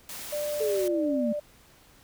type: noise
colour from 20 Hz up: white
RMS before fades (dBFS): -39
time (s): 0.09-0.88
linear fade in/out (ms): 2
type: tone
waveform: sine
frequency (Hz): 592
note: D5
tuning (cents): +14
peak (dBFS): -28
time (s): 0.32-1.4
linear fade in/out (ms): 10
type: linear sweep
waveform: sine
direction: down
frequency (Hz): 443.5 to 215.3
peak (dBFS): -25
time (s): 0.6-1.33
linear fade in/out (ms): 10
effects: pink hiss -57 dBFS RMS until 2.03 s